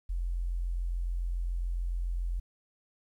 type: tone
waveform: sine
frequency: 43.55 Hz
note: F1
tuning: 4 cents flat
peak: -29 dBFS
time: 0.09-2.4 s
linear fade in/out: 10 ms
effects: 11-bit